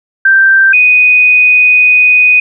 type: tone pair in turn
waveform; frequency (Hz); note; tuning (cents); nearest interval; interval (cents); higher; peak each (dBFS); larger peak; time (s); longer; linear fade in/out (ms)
sine; 1568 / 2489; G6 / D#7; 0 / 0; minor sixth; 800; second; -3; neither; 0.25-0.73 / 0.73-2.4; second; 5
effects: none